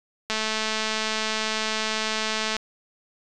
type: click train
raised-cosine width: 0.2 ms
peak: -9 dBFS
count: 495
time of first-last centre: 0.3-2.566 s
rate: 218 Hz
effects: resampled to 24000 Hz

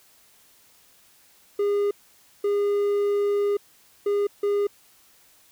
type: tone bursts at uneven times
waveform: triangle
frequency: 407.3 Hz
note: G#4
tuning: 34 cents flat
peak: -18 dBFS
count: 4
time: 1.59-1.91 / 2.44-3.57 / 4.06-4.27 / 4.43-4.67 s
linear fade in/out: 5 ms
effects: white hiss -57 dBFS RMS until 5.51 s

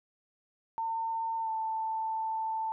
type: tone with pitch glide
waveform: sine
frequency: 904 to 886.4 Hz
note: A5 to A5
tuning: +47 to +13 cents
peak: -30 dBFS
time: 0.78-2.72 s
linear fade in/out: 0 ms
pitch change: -34 cents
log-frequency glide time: 1.42-1.49 s
effects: none

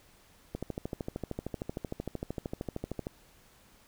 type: click train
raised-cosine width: 2 ms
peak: -21 dBFS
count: 34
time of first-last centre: 0.55-3.069 s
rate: 13.1 Hz
effects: pink hiss -61 dBFS RMS until 3.87 s

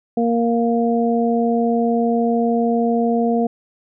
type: harmonic tone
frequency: 233.2 Hz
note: A#3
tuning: 1 cent sharp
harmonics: 1 / 2 / 3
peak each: -17 / -20 / -22 dBFS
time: 0.17-3.47 s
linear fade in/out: 5 ms
effects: none

